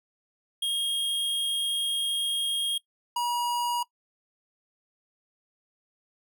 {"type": "tone pair in turn", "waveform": "square", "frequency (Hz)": [3251, 960.1], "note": ["G#7", "B5"], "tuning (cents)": [-38, -49], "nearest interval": "octave + major sixth", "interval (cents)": 2111, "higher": "first", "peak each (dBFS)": -26, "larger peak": "neither", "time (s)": [[0.62, 2.78], [3.16, 3.83]], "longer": "first", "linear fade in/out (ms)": 5, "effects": ["noise-tail reverb RT60 0.1 s tail -21 dB re dry"]}